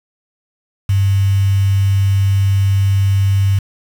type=tone with quantisation; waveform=sine; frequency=98 Hz; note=G2; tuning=in tune; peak=-10 dBFS; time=0.89-3.59 s; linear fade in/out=5 ms; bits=5; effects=none